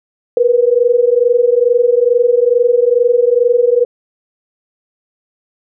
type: tone pair together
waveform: sine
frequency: 472.3 / 494.6 Hz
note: A#4 / B4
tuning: +23 / +3 cents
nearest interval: minor second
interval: 80 cents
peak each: -11 dBFS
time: 0.37-3.85 s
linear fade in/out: 2 ms
effects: none